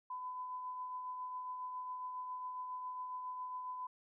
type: tone with tremolo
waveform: sine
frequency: 1006 Hz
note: B5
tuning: 32 cents sharp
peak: -39 dBFS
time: 0.1-3.87 s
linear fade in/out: 5 ms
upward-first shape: triangle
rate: 7.3 Hz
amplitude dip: 35%
effects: none